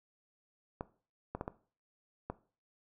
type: clicks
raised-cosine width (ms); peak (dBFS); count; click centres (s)
1; -23; 5; 0.809 / 1.35 / 1.411 / 1.479 / 2.3
effects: noise-tail reverb RT60 0.4 s tail -17 dB re dry